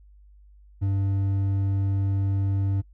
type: tone with hard clipping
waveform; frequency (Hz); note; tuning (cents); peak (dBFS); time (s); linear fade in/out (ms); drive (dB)
triangle; 98; G2; 0; -23; 0.81-2.82; 20; 9
effects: noise-tail reverb RT60 0.1 s tail -23 dB re dry + added 50 Hz sine -49 dBFS peak until 2.93 s